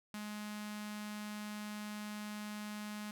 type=tone with notch filter; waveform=sawtooth; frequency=210 Hz; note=G#3; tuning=19 cents sharp; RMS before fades=-44 dBFS; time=0.14-3.11 s; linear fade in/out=2 ms; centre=450 Hz; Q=0.65; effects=none